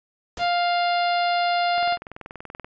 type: noise with exponential decay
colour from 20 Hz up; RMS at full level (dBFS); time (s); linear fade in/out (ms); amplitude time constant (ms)
pink; -33; 0.37-0.59; 2; 46
type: harmonic tone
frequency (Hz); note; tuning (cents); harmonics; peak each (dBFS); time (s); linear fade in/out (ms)
700; F5; +4; 1 / 2 / 3 / 4 / 5 / 6 / 7; -20 / -29 / -32 / -33 / -35 / -34 / -38; 0.38-1.98; 50
type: click train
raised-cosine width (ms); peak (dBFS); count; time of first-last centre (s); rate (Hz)
0.5; -22; 19; 1.78-2.645; 20.8
effects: resampled to 16000 Hz